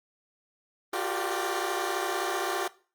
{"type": "tone cluster", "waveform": "15% pulse", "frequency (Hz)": [353, 384.8, 400.2, 458.5, 594], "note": ["F4", "G4", "G4", "A#4", "D5"], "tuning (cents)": [19, -32, 36, -29, 20], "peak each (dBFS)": [-26, -26, -32, -32, -31], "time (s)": [0.93, 2.68], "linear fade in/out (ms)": 5, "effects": ["noise-tail reverb RT60 0.4 s tail -20 dB re dry", "Opus 32 kbps"]}